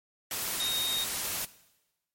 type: tone in noise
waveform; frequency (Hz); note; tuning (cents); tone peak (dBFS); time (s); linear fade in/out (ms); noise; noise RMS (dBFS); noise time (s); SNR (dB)
sine; 3729; A#7; 0; -28; 0.6-1.04; 2; white; -33; 0.31-1.45; +2
effects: noise-tail reverb RT60 1.0 s tail -18 dB re dry + MP3 64 kbps